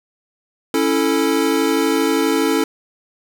square chord, A major, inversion first, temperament equal, 277.2 / 329.6 / 440 Hz, C#4 / E4 / A4, 0 / 0 / 0 cents, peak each -20 dBFS, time 0.74-2.64 s, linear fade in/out 2 ms, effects none

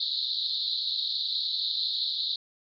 white band-pass noise, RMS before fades -30 dBFS, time 0-2.36 s, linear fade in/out 5 ms, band 3700 to 4300 Hz, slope 96 dB/octave, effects none

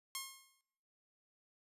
5% pulse tone with exponential decay, 1074 Hz, C6, 45 cents sharp, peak -26 dBFS, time 0.15-0.61 s, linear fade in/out 1 ms, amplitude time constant 100 ms, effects noise-tail reverb RT60 1.0 s tail -26 dB re dry + resampled to 32000 Hz

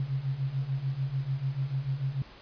sine beating tone pair, 130.81 / 137.61 Hz, C3 / C#3, 0 / -12 cents, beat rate 6.8 Hz, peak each -33 / -30 dBFS, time 0-2.22 s, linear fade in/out 2 ms, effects pink hiss -51 dBFS RMS until 2.41 s + resampled to 11025 Hz

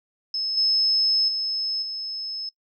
sine tone with level steps, 5200 Hz, E8, 24 cents flat, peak -24 / -18 / -24 / -29 dBFS, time 0.34-2.49 s, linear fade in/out 2 ms, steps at 0.57 / 1.28 / 1.82 s, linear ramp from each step 5 ms, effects noise-tail reverb RT60 0.1 s tail -21 dB re dry

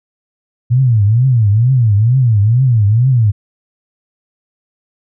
sine tone with vibrato, 115.7 Hz, A#2, 13 cents flat, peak -7 dBFS, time 0.7-3.32 s, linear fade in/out 20 ms, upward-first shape triangle, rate 2.2 Hz, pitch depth 280 cents each way, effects none

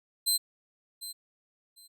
20% pulse tone with echo, 4100 Hz, C8, 36 cents flat, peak -18 dBFS, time 0.26-0.38 s, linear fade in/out 20 ms, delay 750 ms, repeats 2, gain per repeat -14 dB, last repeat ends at 1.88 s, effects none

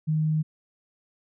sine tone, 155.56 Hz, D#3, in tune, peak -21 dBFS, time 0.07-0.43 s, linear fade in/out 20 ms, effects none

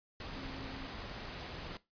sine tone in noise, 267.3 Hz, C4, 37 cents sharp, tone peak -47 dBFS, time 0.36-0.87 s, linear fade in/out 2 ms, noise pink, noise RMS -44 dBFS, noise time 0.2-1.77 s, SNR -6 dB, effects noise-tail reverb RT60 0.2 s tail -17 dB re dry + resampled to 11025 Hz

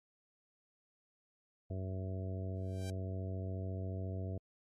harmonic tone, 94.2 Hz, F#2, 32 cents sharp, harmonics 1 / 2 / 3 / 4 / 5 / 6 / 7, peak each -38 / -47 / -50 / -51 / -52 / -55 / -51 dBFS, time 1.7-4.38 s, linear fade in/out 5 ms
5% pulse tone with exponential growth, 784 Hz, G5, in tune, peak -35 dBFS, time 2.55-2.9 s, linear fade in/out 1 ms, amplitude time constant 74 ms
effects AAC 64 kbps

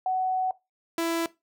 sine / sawtooth tone pair in turn, 747 / 332.8 Hz, F#5 / E4, +16 / +17 cents, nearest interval octave + major second, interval 1399 cents, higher first, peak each -23 / -21 dBFS, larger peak second, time 0.06-0.51 / 0.98-1.26 s, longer first, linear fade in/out 2 ms, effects noise-tail reverb RT60 0.2 s tail -18 dB re dry

